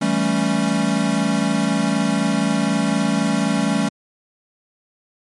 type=chord; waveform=square; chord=A dominant seventh; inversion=second; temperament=equal; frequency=164.81 / 196 / 220 / 277.2 Hz; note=E3 / G3 / A3 / C#4; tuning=0 / 0 / 0 / 0 cents; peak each=-26 / -22 / -22 / -23 dBFS; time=0.01-3.89 s; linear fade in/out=10 ms; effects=MP3 48 kbps